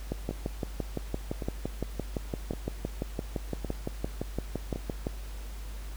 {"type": "two click trains", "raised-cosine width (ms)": 2, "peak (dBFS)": [-17, -21], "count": [30, 5], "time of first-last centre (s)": [[0.12, 5.069], [0.31, 4.759]], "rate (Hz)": [5.86, 0.899], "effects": ["added 50 Hz sine -37 dBFS peak until 5.96 s", "pink hiss -50 dBFS RMS until 5.96 s"]}